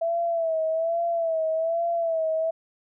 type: tone with vibrato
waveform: sine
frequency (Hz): 659.3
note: E5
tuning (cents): 0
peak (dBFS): -22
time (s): 0.01-2.51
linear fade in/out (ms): 10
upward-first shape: sine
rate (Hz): 1.2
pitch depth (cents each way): 59
effects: none